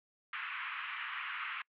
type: band-pass noise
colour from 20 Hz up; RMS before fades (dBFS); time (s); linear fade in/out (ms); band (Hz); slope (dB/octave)
pink; -41; 0.33-1.62; 2; 1100 to 2900; 48
effects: noise-tail reverb RT60 0.1 s tail -26 dB re dry